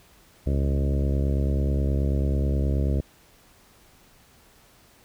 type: harmonic tone with a mistuned harmonic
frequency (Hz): 69.3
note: C#2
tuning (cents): 0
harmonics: 1 / 2 / 3 / 4 / 5 / 6 / 7 / 8 / 9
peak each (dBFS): -22 / -28 / -32 / -34 / -36 / -38 / -39 / -40 / -41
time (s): 0.46-3.01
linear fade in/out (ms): 10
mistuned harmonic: 1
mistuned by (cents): +31
effects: pink hiss -56 dBFS RMS until 5.04 s